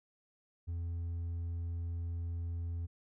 sine tone with hard clipping, 85 Hz, F2, 46 cents flat, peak -36 dBFS, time 0.67-2.87 s, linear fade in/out 20 ms, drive 2 dB, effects none

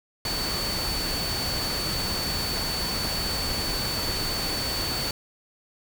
sine tone in noise, 4487 Hz, C#8, 20 cents sharp, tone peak -29 dBFS, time 0.25-5.11 s, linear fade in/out 2 ms, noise pink, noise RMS -30 dBFS, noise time 0.25-5.11 s, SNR -2 dB, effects none

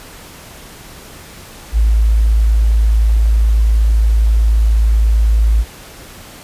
sine tone, 54.7 Hz, A1, 9 cents flat, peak -8 dBFS, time 1.72-5.65 s, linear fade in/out 50 ms, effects pink hiss -36 dBFS RMS until 6.43 s + resampled to 32000 Hz

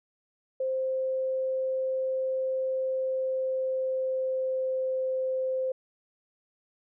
sine tone with pitch glide, 523.3 to 520.3 Hz, C5 to C5, 0 to -10 cents, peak -26 dBFS, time 0.6-5.72 s, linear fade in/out 5 ms, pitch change -10 cents, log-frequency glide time 2.76-5.08 s, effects none

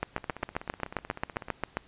two click trains, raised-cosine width 0.5 ms, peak -24 / -13 dBFS, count 22 / 14, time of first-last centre 0.18-1.484 / 0.03-1.77 s, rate 16.1 / 7.47 Hz, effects pink hiss -58 dBFS RMS until 1.87 s + resampled to 8000 Hz

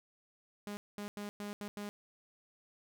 sawtooth tone bursts at uneven times, 205.5 Hz, G#3, 18 cents flat, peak -36 dBFS, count 6, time 0.67-0.77 / 0.98-1.08 / 1.17-1.29 / 1.4-1.53 / 1.61-1.68 / 1.77-1.89 s, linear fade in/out 0 ms, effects none

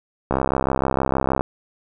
click train, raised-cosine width 1 ms, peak -5 dBFS, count 74, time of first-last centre 0.31-1.409 s, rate 66.4 Hz, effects none

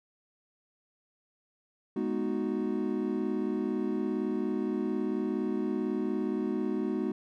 triangle chord, G# minor seventh, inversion none, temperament equal with one note detuned, 209.3 / 246.9 / 311.1 / 370 Hz, G#3 / B3 / D#4 / F#4, +14 / 0 / 0 / 0 cents, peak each -32 dBFS, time 1.96-7.12 s, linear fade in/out 5 ms, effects none

